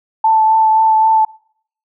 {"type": "tone with vibrato", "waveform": "sine", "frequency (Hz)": 880, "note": "A5", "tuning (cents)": 0, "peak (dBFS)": -8, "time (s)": [0.24, 1.25], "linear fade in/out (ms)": 5, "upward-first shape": "triangle", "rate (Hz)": 3.8, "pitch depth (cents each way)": 17, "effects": ["noise-tail reverb RT60 0.6 s tail -24 dB re dry"]}